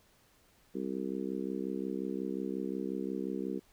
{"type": "harmonic tone", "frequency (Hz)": 65.6, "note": "C2", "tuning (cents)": 5, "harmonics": [3, 4, 5, 6, 7], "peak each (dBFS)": [-39, -39, -39, -40, -44], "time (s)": [0.74, 3.6], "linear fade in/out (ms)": 20, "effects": ["pink hiss -66 dBFS RMS until 3.72 s"]}